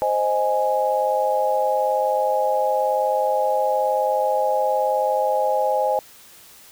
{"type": "chord", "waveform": "sine", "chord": "Ab major", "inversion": "first", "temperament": "equal", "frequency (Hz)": [523.3, 622.3, 830.6], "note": ["C5", "Eb5", "Ab5"], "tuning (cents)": [0, 0, 0], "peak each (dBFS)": [-22, -23, -21], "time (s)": [0.02, 5.99], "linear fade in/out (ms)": 0, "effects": ["white hiss -47 dBFS RMS until 6.71 s"]}